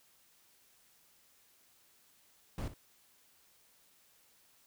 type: noise with echo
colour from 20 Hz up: brown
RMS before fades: -38 dBFS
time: 2.58-2.68 s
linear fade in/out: 2 ms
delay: 59 ms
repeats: 1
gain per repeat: -13 dB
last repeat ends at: 2.739 s
effects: white hiss -67 dBFS RMS until 4.66 s